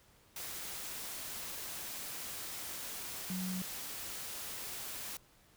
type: tone in noise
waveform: sine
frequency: 185 Hz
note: F#3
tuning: in tune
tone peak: -36 dBFS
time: 3.3-3.62 s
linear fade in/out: 2 ms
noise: white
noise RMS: -43 dBFS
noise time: 0.36-5.17 s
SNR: +4 dB
effects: pink hiss -65 dBFS RMS until 5.56 s